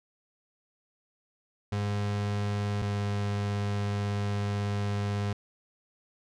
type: tone pair in turn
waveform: 35% pulse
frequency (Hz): 102.4 / 101.81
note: G#2 / G#2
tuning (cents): -24 / -34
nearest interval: unison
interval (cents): 10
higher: first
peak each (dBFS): -26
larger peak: neither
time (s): 1.72-2.82 / 2.82-5.33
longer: second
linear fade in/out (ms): 5
effects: low-pass 6000 Hz 12 dB/octave